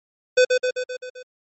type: tone with echo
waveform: square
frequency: 504 Hz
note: B4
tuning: 35 cents sharp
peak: -12 dBFS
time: 0.37-0.45 s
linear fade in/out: 10 ms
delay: 130 ms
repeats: 6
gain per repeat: -4 dB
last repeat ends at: 1.23 s
effects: MP3 32 kbps